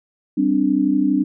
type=chord; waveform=sine; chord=G suspended fourth; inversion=none; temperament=equal; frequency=196 / 261.6 / 293.7 Hz; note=G3 / C4 / D4; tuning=0 / 0 / 0 cents; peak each=-22 / -19 / -17 dBFS; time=0.37-1.24 s; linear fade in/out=10 ms; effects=none